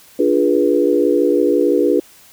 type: chord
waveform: sine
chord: D diminished seventh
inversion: none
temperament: equal with one note detuned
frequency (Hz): 293.7 / 349.2 / 415.3 / 487.1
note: D4 / F4 / Ab4 / Cb5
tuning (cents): 0 / 0 / 0 / -24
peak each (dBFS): -17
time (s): 0.19-2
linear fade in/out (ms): 5
effects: white hiss -46 dBFS RMS until 2.32 s